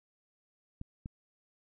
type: clicks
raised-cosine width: 5 ms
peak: -28 dBFS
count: 2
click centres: 0.814 / 1.059 s
effects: none